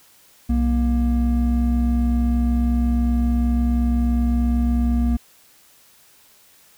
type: tone pair together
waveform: triangle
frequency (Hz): 62.7 / 236.3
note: B1 / A#3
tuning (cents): +27 / +24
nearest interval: octave + major seventh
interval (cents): 2297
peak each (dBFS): -16 / -18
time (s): 0.49-5.17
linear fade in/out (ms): 10
effects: white hiss -53 dBFS RMS until 6.77 s